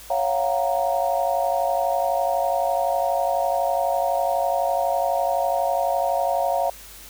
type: chord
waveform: sine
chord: Gb major seventh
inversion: second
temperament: equal with one note detuned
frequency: 554.4 / 688 / 740 / 932.3 Hz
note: Db5 / F5 / Gb5 / Bb5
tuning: 0 / -26 / 0 / 0 cents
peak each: -25 / -23 / -25 / -28 dBFS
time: 0.1-6.7 s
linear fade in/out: 5 ms
effects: added 50 Hz sine -48 dBFS peak until 7.09 s + white hiss -43 dBFS RMS until 7.09 s